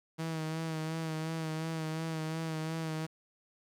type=tone with vibrato; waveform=sawtooth; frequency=160 Hz; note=D#3; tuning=49 cents sharp; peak=-30 dBFS; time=0.18-3.07 s; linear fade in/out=20 ms; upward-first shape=sine; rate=2.8 Hz; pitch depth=33 cents each way; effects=low-pass 10000 Hz 12 dB/octave + 10-bit